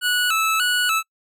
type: tone with vibrato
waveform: 25% pulse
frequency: 1386 Hz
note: F6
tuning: 14 cents flat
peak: -14 dBFS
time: 0.01-1.03 s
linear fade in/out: 50 ms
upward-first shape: square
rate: 1.7 Hz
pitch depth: 100 cents each way
effects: noise-tail reverb RT60 0.1 s tail -25 dB re dry